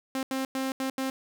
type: tone bursts at uneven times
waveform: sawtooth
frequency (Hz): 264.9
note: C4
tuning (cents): +22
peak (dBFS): -24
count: 5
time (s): 0.15-0.23 / 0.31-0.45 / 0.55-0.72 / 0.8-0.9 / 0.98-1.1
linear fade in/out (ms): 2
effects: none